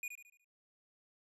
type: tone with echo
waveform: square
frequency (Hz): 2452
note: D#7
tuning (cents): -26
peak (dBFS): -39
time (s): 0.03-0.08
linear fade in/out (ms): 2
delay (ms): 73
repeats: 5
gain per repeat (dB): -7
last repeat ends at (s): 0.445
effects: resampled to 32000 Hz